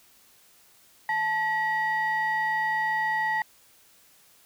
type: tone pair together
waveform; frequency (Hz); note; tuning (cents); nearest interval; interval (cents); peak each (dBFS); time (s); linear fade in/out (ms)
sine; 873 / 1916.2; A5 / A#6; -14 / +47; octave + major second; 1361; -25; 1.09-3.42; 2
effects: tanh soft clip ceiling -19 dBFS + white hiss -58 dBFS RMS until 4.45 s

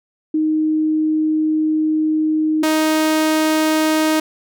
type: tone pair in turn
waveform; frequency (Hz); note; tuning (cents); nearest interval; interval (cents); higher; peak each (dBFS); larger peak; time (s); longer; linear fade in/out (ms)
sine / sawtooth; 311.1 / 312.7; D#4 / D#4; 0 / +9; unison; 9; second; -14 / -10; second; 0.34-2.63 / 2.63-4.2; first; 5
effects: none

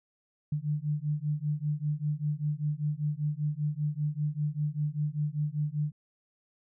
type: beating tone pair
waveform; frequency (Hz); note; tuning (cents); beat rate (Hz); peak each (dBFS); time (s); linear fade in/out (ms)
sine; 146.83 / 151.93; D3 / D#3; 0 / -41; 5.1; -31; 0.52-5.92; 5
effects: none

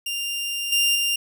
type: tone with level steps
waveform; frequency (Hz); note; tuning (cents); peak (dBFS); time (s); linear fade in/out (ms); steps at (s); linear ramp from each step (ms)
sawtooth; 2794; F7; 0; -22 / -14 / -17; 0.06-1.16; 5; 0.72 / 0.95; 5
effects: none

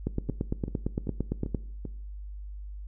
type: two click trains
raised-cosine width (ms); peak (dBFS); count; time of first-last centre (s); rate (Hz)
3; -15 / -22; 14 / 5; 0.07-1.547 / 0.29-1.853; 8.8 / 2.56
effects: noise-tail reverb RT60 0.6 s tail -19 dB re dry + added 50 Hz sine -37 dBFS peak until 2.87 s

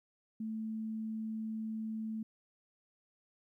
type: tone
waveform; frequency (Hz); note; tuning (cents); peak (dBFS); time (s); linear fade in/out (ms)
sine; 220; A3; 0; -36; 0.4-2.23; 5
effects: 13-bit

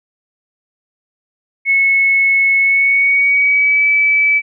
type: tone with pitch glide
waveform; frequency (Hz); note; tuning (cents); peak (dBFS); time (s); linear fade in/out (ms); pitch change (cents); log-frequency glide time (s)
sine; 2195 to 2301; C#7 to D7; -18 to -36; -9; 1.65-4.42; 50; +82; 2.6-3.87
effects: none

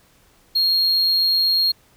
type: tone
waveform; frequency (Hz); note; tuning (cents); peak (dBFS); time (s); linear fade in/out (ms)
triangle; 4258; C8; +30; -14; 0.55-1.72; 10
effects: pink hiss -56 dBFS RMS until 1.96 s

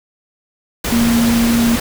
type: tone in noise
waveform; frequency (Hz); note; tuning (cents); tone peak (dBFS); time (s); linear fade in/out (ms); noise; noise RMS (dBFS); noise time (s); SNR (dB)
sine; 233.1; A#3; 0; -11; 0.92-1.76; 5; pink; -20; 0.84-1.8; +6
effects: none

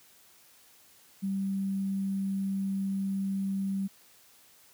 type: tone with sample-and-hold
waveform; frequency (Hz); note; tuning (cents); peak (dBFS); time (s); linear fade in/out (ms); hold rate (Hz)
sine; 194.7; G3; -12; -28; 1.22-3.88; 20; 11025
effects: white hiss -59 dBFS RMS until 4.73 s + high-pass 60 Hz 12 dB/octave

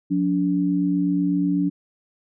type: tone pair together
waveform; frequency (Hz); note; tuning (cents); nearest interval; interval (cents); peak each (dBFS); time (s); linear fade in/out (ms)
sine; 179.3 / 287.4; F3 / D4; +46 / -37; minor sixth; 817; -22 / -20; 0.1-1.7; 20
effects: none

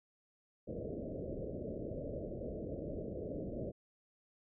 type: low-pass noise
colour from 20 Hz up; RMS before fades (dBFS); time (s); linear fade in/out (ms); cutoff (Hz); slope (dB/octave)
white; -42; 0.67-3.72; 20; 620; 96
effects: none

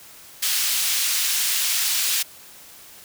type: high-pass noise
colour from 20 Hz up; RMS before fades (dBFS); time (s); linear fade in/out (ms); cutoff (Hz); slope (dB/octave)
pink; -22; 0.42-2.23; 10; 3100; 12
effects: white hiss -45 dBFS RMS until 3.04 s

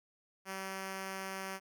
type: tone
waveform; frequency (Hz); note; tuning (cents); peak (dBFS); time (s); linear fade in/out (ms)
5% pulse; 191.8; G3; -37; -28; 0.45-1.6; 50
effects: none

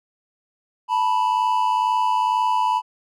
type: tone pair together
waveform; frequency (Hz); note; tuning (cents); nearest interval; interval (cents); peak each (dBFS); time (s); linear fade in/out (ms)
triangle; 880 / 982.1; A5 / B5; 0 / -10; major second; 190; -20 / -17; 0.88-2.82; 50
effects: none

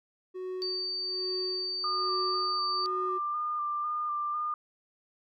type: tone with tremolo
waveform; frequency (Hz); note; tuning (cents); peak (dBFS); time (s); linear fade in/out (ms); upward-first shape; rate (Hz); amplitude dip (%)
triangle; 370; F#4; 0; -31; 0.34-3.19; 20; sine; 1.2; 80
type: tone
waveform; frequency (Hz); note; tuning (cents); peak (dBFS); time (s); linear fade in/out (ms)
sine; 4600; D8; -37; -31; 0.62-2.86; 0
type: tone with vibrato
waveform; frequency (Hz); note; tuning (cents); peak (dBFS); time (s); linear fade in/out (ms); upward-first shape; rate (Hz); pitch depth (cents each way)
sine; 1200; D6; +37; -29; 1.84-4.54; 2; square; 2; 20
effects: none

